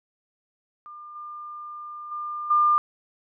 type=tone with level steps; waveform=sine; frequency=1200 Hz; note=D6; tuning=37 cents sharp; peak=-39 / -35 / -29 / -16 dBFS; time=0.86-2.78 s; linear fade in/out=0 ms; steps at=1.15 / 2.11 / 2.5 s; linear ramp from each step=10 ms; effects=none